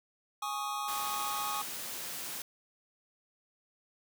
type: chord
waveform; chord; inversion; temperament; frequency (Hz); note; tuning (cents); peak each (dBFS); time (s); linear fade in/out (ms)
square; Ab suspended fourth; none; equal; 830.6 / 1108.7 / 1244.5; Ab5 / Db6 / Eb6; 0 / 0 / 0; -39; 0.42-1.62; 5
type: high-pass noise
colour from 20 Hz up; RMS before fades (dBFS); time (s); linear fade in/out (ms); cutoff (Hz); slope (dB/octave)
white; -40; 0.88-2.42; 2; 120; 12
effects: none